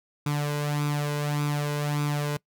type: tone with flanger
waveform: sawtooth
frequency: 146.83 Hz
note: D3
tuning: in tune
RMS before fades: -27 dBFS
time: 0.26-2.37 s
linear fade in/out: 5 ms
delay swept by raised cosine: 0.82 to 2.02 ms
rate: 1.7 Hz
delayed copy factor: +0.6
effects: noise-tail reverb RT60 0.1 s tail -23 dB re dry